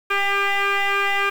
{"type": "tone with frequency modulation", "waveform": "sine", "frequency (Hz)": 400.7, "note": "G4", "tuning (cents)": 38, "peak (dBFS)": -16, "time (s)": [0.1, 1.3], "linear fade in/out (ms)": 10, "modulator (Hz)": 399, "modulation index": 5.9, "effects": ["tanh soft clip ceiling -14 dBFS", "7-bit"]}